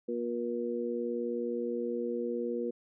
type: harmonic tone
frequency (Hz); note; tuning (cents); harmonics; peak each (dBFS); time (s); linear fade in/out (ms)
119.3; A#2; +41; 2 / 3 / 4; -36 / -36 / -34; 0.08-2.71; 10
effects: none